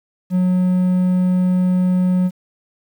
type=tone; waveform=triangle; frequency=182.4 Hz; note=F#3; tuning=24 cents flat; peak=-11 dBFS; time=0.3-2.31 s; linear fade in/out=50 ms; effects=8-bit